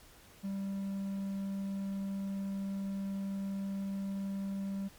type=tone; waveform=triangle; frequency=196 Hz; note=G3; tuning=in tune; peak=-32 dBFS; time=0.43-4.89 s; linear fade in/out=20 ms; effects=pink hiss -58 dBFS RMS until 4.98 s + MP3 96 kbps